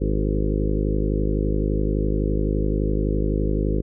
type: harmonic tone with a mistuned harmonic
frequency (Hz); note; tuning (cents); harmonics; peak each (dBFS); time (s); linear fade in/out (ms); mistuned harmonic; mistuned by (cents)
51.8; G#1; -4; 1 / 2 / 3 / 4 / 5 / 6 / 7 / 8 / 9 / 10; -22 / -29 / -28 / -30 / -31 / -29 / -31 / -32 / -33 / -36; 0-3.82; 20; 8; -30
effects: none